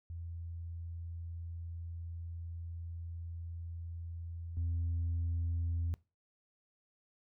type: tone with level steps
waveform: sine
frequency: 84.3 Hz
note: E2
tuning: 39 cents sharp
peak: -40 / -30 dBFS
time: 0.1-5.94 s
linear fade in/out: 0 ms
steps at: 4.57 s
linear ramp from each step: 2 ms
effects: noise-tail reverb RT60 0.3 s tail -24 dB re dry + tanh soft clip ceiling -29 dBFS

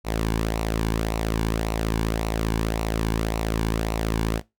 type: tone with flanger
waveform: sawtooth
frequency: 55 Hz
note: A1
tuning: in tune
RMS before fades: -25 dBFS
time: 0.04-4.42 s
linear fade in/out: 50 ms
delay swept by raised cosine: 0.6 to 1.59 ms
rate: 1.8 Hz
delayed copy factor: -0.5
effects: noise-tail reverb RT60 0.2 s tail -21 dB re dry

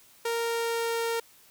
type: tone with pitch glide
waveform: sawtooth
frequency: 464.1 to 461.2 Hz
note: A#4 to A#4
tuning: -8 to -19 cents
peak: -23 dBFS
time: 0.25-1.2 s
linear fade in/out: 5 ms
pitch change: -11 cents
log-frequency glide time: 0.41-1.02 s
effects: white hiss -57 dBFS RMS until 1.5 s

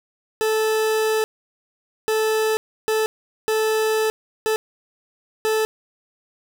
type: tone bursts at uneven times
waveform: 40% pulse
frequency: 436.9 Hz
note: A4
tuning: 12 cents flat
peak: -17 dBFS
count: 6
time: 0.41-1.24 / 2.08-2.57 / 2.88-3.06 / 3.48-4.1 / 4.46-4.56 / 5.45-5.65 s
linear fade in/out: 0 ms
effects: none

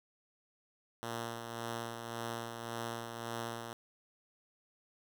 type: tone with tremolo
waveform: 5% pulse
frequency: 116.4 Hz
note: A#2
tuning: 2 cents flat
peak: -26 dBFS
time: 1.03-3.73 s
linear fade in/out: 0 ms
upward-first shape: sine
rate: 1.8 Hz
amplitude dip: 45%
effects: 11-bit

